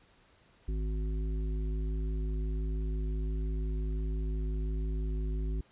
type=harmonic tone; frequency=52.9 Hz; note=G#1; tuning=33 cents sharp; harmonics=1 / 3 / 5 / 7; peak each=-30 / -42 / -46 / -47 dBFS; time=0.68-5.61 s; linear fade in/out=5 ms; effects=pink hiss -64 dBFS RMS until 5.71 s + resampled to 8000 Hz